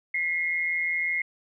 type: tone pair together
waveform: sine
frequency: 1975.5 / 2141 Hz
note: B6 / C7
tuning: 0 / +39 cents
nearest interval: minor second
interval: 139 cents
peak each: -31 / -25 dBFS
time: 0.14-1.22 s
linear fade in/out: 5 ms
effects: none